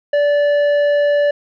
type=tone with tanh clipping; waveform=sine; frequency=581 Hz; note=D5; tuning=19 cents flat; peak=-13 dBFS; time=0.13-1.31 s; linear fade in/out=5 ms; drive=9 dB; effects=none